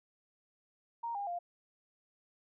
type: tone with pitch steps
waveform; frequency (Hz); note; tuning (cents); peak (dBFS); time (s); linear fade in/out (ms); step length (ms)
sine; 932.3 / 806.9 / 698.4; A#5 / G5 / F5; 0 / +50 / 0; -35; 1.03-1.39; 10; 120
effects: none